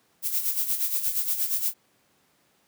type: noise with tremolo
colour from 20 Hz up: violet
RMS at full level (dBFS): -24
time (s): 0.22-1.74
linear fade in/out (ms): 50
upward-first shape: sine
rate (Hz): 8.5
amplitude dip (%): 65
effects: pink hiss -65 dBFS RMS until 2.67 s + high-pass 150 Hz 12 dB/octave